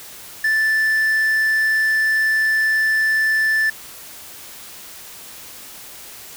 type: tone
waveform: triangle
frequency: 1759 Hz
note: A6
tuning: 1 cent flat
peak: -13 dBFS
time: 0.44-3.7 s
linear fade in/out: 5 ms
effects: white hiss -38 dBFS RMS until 6.36 s